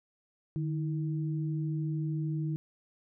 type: tone pair together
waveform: sine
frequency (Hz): 152.2 / 322.5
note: D#3 / E4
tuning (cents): -38 / -38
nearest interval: octave + minor second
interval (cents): 1300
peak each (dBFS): -30 / -38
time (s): 0.56-2.56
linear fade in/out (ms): 0
effects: none